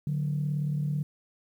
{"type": "tone pair together", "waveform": "sine", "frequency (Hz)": [146.83, 184.99], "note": ["D3", "F#3"], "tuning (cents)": [0, 0], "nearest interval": "major third", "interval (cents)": 400, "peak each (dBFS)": [-26, -34], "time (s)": [0.07, 1.03], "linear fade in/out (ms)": 2, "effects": ["tanh soft clip ceiling -20 dBFS", "10-bit"]}